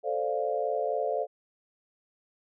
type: chord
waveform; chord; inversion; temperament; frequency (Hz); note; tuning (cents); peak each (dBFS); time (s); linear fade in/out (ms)
sine; D minor seventh; second; equal; 440 / 523.3 / 587.3 / 698.5; A4 / C5 / D5 / F5; 0 / 0 / 0 / 0; -32; 0.03-1.27; 50
effects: none